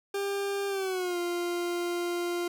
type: tone with pitch glide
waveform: 40% pulse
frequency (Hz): 398.6 to 349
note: G4 to F4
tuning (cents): +29 to -1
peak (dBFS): -28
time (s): 0.14-2.48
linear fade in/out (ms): 5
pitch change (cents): -230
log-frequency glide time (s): 0.68-1.18
effects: none